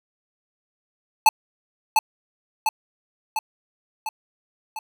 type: tone with echo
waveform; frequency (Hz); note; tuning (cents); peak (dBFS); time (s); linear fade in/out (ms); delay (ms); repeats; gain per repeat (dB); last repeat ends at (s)
square; 871; A5; -18; -10; 1.26-1.29; 2; 700; 5; -4; 4.79
effects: none

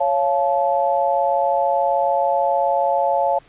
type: chord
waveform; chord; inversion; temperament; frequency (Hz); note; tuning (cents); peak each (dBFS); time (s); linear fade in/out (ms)
sine; Db augmented; none; just; 554.4 / 693 / 866.2; Db5 / F5 / A5; 0 / -14 / -27; -20; 0-3.39; 10
effects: pink hiss -51 dBFS RMS until 3.48 s + resampled to 8000 Hz

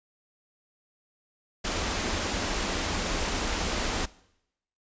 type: band-stop noise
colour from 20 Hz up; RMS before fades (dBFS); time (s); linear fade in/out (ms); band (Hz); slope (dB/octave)
pink; -29; 1.64-4.06; 10; 100 to 160; 96
effects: noise-tail reverb RT60 0.8 s tail -21 dB re dry + resampled to 16000 Hz

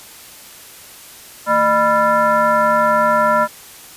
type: tone with frequency modulation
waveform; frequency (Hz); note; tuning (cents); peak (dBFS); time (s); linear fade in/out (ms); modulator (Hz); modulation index
sine; 987.8; B5; 0; -11; 1.46-3.48; 50; 381; 1.4
effects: white hiss -39 dBFS RMS until 3.96 s + resampled to 32000 Hz

